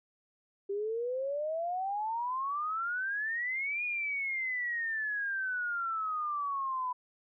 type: exponential two-way sweep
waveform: sine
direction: up then down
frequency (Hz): 392 to 2464 to 991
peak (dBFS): -31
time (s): 0.69-6.93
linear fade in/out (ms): 10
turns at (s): 3.84
effects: none